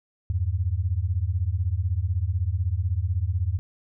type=beating tone pair; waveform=sine; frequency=82.3 / 98.3 Hz; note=E2 / G2; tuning=-2 / +5 cents; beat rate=16 Hz; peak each=-25 dBFS; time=0.3-3.59 s; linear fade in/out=0 ms; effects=none